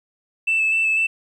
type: tone with vibrato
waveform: sine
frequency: 2637 Hz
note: E7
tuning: in tune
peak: -15 dBFS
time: 0.47-1.07 s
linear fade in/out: 10 ms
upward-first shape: square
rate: 4 Hz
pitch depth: 14 cents each way
effects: tanh soft clip ceiling -13 dBFS + 9-bit